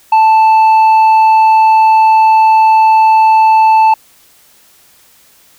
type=tone with tanh clipping; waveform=triangle; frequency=880 Hz; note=A5; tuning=in tune; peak=-5 dBFS; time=0.12-3.94 s; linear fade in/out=5 ms; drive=9 dB; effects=white hiss -46 dBFS RMS until 5.58 s